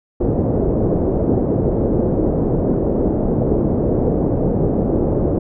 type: low-pass noise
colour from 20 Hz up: white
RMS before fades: -17 dBFS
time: 0.2-5.39 s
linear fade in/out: 10 ms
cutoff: 490 Hz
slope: 24 dB/octave
effects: none